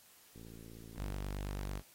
click train, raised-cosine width 3 ms, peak -40 dBFS, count 43, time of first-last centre 0.36-1.109 s, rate 56.1 Hz
sawtooth tone, 49.09 Hz, G1, 3 cents sharp, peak -34 dBFS, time 0.95-1.82 s, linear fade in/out 50 ms
effects white hiss -62 dBFS RMS until 1.94 s + AAC 48 kbps

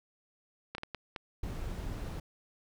clicks, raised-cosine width 0.3 ms, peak -22 dBFS, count 5, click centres 0.75 / 0.782 / 0.834 / 0.947 / 1.162 s
brown noise, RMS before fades -38 dBFS, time 1.43-2.2 s, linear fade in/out 5 ms
effects none

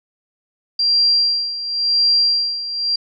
sine tone with tremolo, 4745 Hz, D8, 17 cents sharp, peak -11 dBFS, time 0.79-2.96 s, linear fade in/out 5 ms, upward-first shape sine, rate 0.94 Hz, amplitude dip 75%, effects none

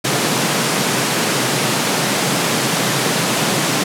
pink high-pass noise, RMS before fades -17 dBFS, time 0.04-3.84 s, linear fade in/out 10 ms, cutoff 120 Hz, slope 96 dB/octave, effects low-pass 11000 Hz 12 dB/octave

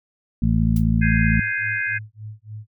harmonic tone, 55.5 Hz, A1, 16 cents sharp, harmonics 1 / 2 / 3 / 4, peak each -21 / -21 / -21 / -21 dBFS, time 0.42-1.4 s, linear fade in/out 5 ms
blue noise with exponential decay, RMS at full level -32 dBFS, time 0.76-0.86 s, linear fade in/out 5 ms, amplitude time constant 20 ms
sine chord, Ab major seventh, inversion third, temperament equal, 1568 / 1661.2 / 2093 / 2489 Hz, G6 / Ab6 / C7 / Eb7, 0 / 0 / 0 / 0 cents, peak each -27 / -25 / -27 / -29 dBFS, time 1.01-1.99 s, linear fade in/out 20 ms
sine tone with tremolo, 107.3 Hz, A2, 43 cents flat, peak -30 dBFS, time 1.34-2.67 s, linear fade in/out 50 ms, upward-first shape sine, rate 3.5 Hz, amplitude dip 100%
effects none

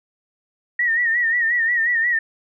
sine tone with vibrato, 1876 Hz, A#6, 11 cents sharp, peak -16 dBFS, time 0.79-2.19 s, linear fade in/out 5 ms, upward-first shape sine, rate 5.6 Hz, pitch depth 76 cents each way, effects none

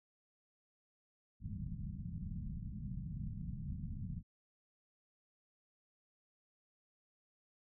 white low-pass noise, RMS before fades -43 dBFS, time 1.4-4.23 s, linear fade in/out 50 ms, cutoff 200 Hz, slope 48 dB/octave, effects none

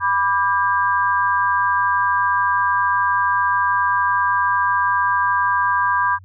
sine chord, G major, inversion first, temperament equal with one note detuned, 987.8 / 1174.7 / 1604.6 Hz, B5 / D6 / G6, 0 / 0 / +40 cents, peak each -18 / -21 / -20 dBFS, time 0-6.19 s, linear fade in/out 50 ms, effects added 93 Hz sine -41 dBFS peak until 6.24 s

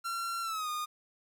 45% pulse tone with pitch glide, 1366 to 1224 Hz, F6 to D#6, -39 to -29 cents, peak -33 dBFS, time 0.04-0.86 s, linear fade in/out 20 ms, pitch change -190 cents, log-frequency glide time 0.42-0.69 s, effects 11-bit

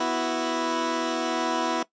15% pulse chord, B suspended fourth, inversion none, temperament equal, 246.9 / 329.6 / 370 Hz, B3 / E4 / F#4, 0 / 0 / 0 cents, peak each -24 / -20 / -26 dBFS, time 0-1.83 s, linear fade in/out 5 ms, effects noise-tail reverb RT60 0.1 s tail -18 dB re dry + resampled to 16000 Hz

